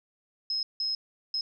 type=tone bursts at uneven times; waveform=sine; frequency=5140 Hz; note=E8; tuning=45 cents flat; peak=-27 dBFS; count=3; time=0.5-0.63 / 0.8-0.95 / 1.34-1.41 s; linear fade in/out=2 ms; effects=none